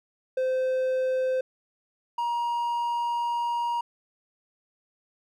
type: tone pair in turn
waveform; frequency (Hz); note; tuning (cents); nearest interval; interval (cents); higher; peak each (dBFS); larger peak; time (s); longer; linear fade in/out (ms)
triangle; 517 / 947.6; C5 / A#5; -21 / +28; minor seventh; 1049; second; -21 / -23; first; 0.37-1.41 / 2.18-3.81; second; 5
effects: none